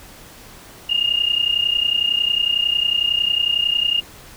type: tone pair together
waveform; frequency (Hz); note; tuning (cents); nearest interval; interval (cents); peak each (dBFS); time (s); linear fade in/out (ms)
sine; 2821 / 2852; F7 / F7; +17 / +36; unison; 19; -19; 0.89-4.01; 10
effects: pink hiss -42 dBFS RMS until 4.36 s